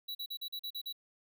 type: tone bursts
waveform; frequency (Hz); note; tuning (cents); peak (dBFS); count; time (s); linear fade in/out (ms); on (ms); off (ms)
square; 3925; B7; -11; -38; 8; 0.08-0.927; 10; 70; 41
effects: 13-bit